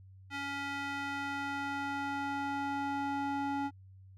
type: tone with band-pass filter sweep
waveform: square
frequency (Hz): 280.5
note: C#4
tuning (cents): +21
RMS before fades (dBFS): -36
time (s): 0.3-3.71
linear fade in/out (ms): 50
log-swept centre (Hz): 2000 to 710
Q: 1.2
effects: added 95 Hz sine -52 dBFS peak until 4.17 s